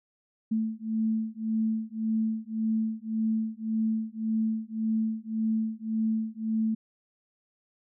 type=beating tone pair; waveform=sine; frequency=220 / 221.8 Hz; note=A3 / A3; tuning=0 / +14 cents; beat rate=1.8 Hz; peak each=-29 dBFS; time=0.51-6.75 s; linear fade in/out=10 ms; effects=none